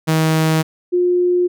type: tone pair in turn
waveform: sawtooth / sine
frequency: 158.8 / 356.5 Hz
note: D#3 / F4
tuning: +36 / +36 cents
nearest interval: octave + major second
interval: 1400 cents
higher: second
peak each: -9 / -12 dBFS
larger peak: first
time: 0.07-0.63 / 0.92-1.48 s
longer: neither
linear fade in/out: 20 ms
effects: none